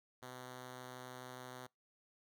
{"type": "tone", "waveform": "5% pulse", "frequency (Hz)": 126.8, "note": "B2", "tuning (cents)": 46, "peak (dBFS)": -37, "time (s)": [0.22, 1.67], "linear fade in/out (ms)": 10, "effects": ["noise-tail reverb RT60 0.2 s tail -25 dB re dry"]}